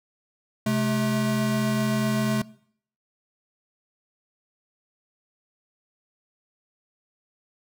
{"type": "tone pair together", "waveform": "square", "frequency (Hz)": [130.81, 215.4], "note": ["C3", "A3"], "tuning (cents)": [0, -37], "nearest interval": "major sixth", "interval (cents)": 863, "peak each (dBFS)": [-28, -23], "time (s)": [0.66, 2.42], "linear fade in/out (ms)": 5, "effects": ["noise-tail reverb RT60 0.6 s tail -21 dB re dry"]}